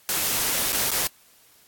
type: noise with dropouts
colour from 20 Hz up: white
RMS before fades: -24 dBFS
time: 0.09-1.07 s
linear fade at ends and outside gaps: 0 ms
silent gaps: 0.721-0.729 / 0.904-0.916 s
effects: white hiss -56 dBFS RMS until 1.67 s + AAC 64 kbps